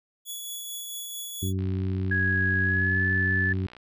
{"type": "tone with tremolo", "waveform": "10% pulse", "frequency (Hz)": 3396, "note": "G#7", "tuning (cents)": 38, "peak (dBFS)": -25, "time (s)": [0.25, 1.53], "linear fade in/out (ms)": 50, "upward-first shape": "triangle", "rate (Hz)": 4.5, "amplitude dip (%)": 30}
{"type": "harmonic tone", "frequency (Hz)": 94.6, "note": "F#2", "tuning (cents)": 39, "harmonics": [1, 2, 3, 4], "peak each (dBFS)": [-26, -32, -36, -38], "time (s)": [1.42, 3.67], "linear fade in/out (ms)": 10}
{"type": "click train", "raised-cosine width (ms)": 0.3, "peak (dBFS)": -32, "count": 134, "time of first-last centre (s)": [1.59, 3.767], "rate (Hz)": 61.1}
{"type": "tone with pitch glide", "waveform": "sine", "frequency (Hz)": [1661.2, 1738.8], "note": ["G#6", "A6"], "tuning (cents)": [0, -21], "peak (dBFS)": -23, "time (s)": [2.11, 3.53], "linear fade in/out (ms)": 5, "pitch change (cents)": 79, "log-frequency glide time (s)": [2.62, 3.05]}
{"effects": []}